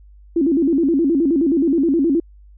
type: tone with vibrato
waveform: sine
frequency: 303.3 Hz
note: D#4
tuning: 44 cents flat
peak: -13 dBFS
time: 0.36-2.2 s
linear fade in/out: 5 ms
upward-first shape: square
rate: 9.5 Hz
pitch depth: 180 cents each way
effects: added 50 Hz sine -42 dBFS peak until 2.57 s